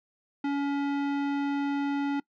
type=tone with tanh clipping; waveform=sine; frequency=282.4 Hz; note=C#4; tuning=32 cents sharp; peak=-28 dBFS; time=0.44-2.2 s; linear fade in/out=5 ms; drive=18 dB; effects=noise-tail reverb RT60 0.1 s tail -23 dB re dry